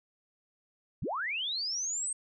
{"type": "linear sweep", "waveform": "sine", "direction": "up", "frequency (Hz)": [57.1, 8460], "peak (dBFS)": -31, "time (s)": [1.02, 2.13], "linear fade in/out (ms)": 5, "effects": []}